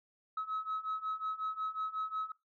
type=beating tone pair; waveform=sine; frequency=1282 / 1287.5 Hz; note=E6 / E6; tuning=-49 / -41 cents; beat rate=5.5 Hz; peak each=-38 / -36 dBFS; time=0.37-2.32 s; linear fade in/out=5 ms; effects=noise-tail reverb RT60 0.2 s tail -21 dB re dry + tanh soft clip ceiling -30 dBFS